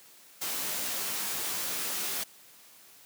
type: noise with comb filter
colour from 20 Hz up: white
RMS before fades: -33 dBFS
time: 0.41-2.24 s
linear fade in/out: 10 ms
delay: 15 ms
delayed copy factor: +0.6
effects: white hiss -55 dBFS RMS until 3.05 s + high-pass 150 Hz 12 dB/octave